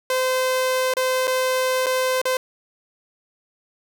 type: tone with dropouts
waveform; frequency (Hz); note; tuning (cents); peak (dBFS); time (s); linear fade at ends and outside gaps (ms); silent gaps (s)
sawtooth; 515; C5; -28; -15; 0.1-2.37; 2; 0.938-0.968 / 1.272-1.277 / 1.861-1.866 / 2.216-2.254
effects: none